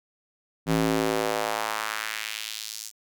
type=tone with high-pass filter sweep; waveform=square; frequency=54.4 Hz; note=A1; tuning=19 cents flat; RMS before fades=-28 dBFS; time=0.66-2.92 s; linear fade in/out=50 ms; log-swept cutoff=180 to 6500 Hz; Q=1.5; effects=none